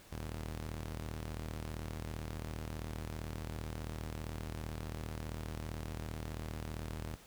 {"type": "ring-modulated tone", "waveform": "sawtooth", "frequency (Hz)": 78, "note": "D#2", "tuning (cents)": 5, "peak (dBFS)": -33, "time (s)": [0.12, 7.16], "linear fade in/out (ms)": 0, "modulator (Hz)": 21.4, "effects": ["pink hiss -58 dBFS RMS until 7.26 s"]}